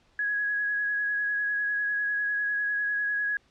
sine tone with vibrato, 1669 Hz, G#6, 8 cents sharp, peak -25 dBFS, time 0.19-3.37 s, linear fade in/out 2 ms, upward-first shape sine, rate 10 Hz, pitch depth 17 cents each way, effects pink hiss -64 dBFS RMS until 3.5 s + low-pass 5000 Hz 12 dB/octave

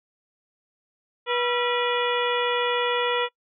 harmonic tone with a mistuned harmonic, 486.4 Hz, B4, 26 cents flat, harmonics 1 / 2 / 3 / 4 / 5 / 6 / 7, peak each -25 / -28 / -30 / -31 / -32 / -33 / -33 dBFS, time 1.26-3.29 s, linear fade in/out 50 ms, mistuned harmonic 3, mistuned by -120 cents, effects noise-tail reverb RT60 0.1 s tail -25 dB re dry

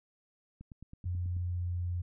click train, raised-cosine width 5 ms, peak -35 dBFS, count 8, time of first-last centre 0.61-1.367 s, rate 9.25 Hz
sine tone with pitch glide, 88.9 to 88.18 Hz, F2 to F2, +31 to +17 cents, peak -31 dBFS, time 1.05-2.02 s, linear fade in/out 10 ms, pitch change -14 cents, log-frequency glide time 1.27-1.75 s
effects none

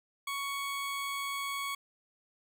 20% pulse tone, 1114 Hz, C#6, 8 cents sharp, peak -29 dBFS, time 0.27-1.75 s, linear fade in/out 5 ms, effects none

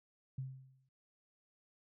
sine tone with exponential decay, 131.9 Hz, C3, 14 cents sharp, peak -36 dBFS, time 0.38-0.89 s, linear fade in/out 5 ms, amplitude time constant 110 ms, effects none

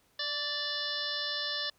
harmonic tone with a mistuned harmonic, 587 Hz, D5, 1 cent flat, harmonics 1 / 2 / 3 / 5 / 6 / 7 / 8 / 9, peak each -44 / -45 / -38 / -42 / -37 / -39 / -42 / -39 dBFS, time 0.19-1.7 s, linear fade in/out 5 ms, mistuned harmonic 2, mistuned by -28 cents, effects pink hiss -68 dBFS RMS until 1.78 s + high-pass 60 Hz 12 dB/octave

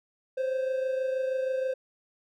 triangle tone pair together, 520 / 546.3 Hz, C5 / C#5, -11 / -25 cents, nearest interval minor second, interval 86 cents, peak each -25 / -34 dBFS, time 0.37-1.74 s, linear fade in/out 10 ms, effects none

